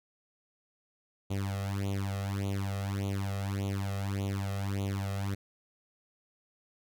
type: tone with flanger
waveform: sawtooth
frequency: 98.5 Hz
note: G2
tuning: 9 cents sharp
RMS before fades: -33 dBFS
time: 1.3-5.35 s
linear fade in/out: 10 ms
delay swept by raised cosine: 0.29 to 1.59 ms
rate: 1.7 Hz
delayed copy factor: +0.95
effects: none